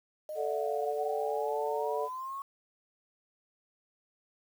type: exponential sweep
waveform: sine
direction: up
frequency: 609 to 1108.7 Hz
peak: -36 dBFS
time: 0.29-2.42 s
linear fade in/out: 2 ms
type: harmonic tone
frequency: 146.7 Hz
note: D3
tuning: 2 cents flat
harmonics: 3 / 4 / 5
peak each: -33 / -35 / -37 dBFS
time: 0.35-2.09 s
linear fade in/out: 50 ms
effects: 9-bit